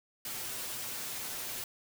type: noise with comb filter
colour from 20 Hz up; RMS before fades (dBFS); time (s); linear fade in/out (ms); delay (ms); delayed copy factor
white; -39; 0.25-1.64; 2; 8; +0.65
effects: none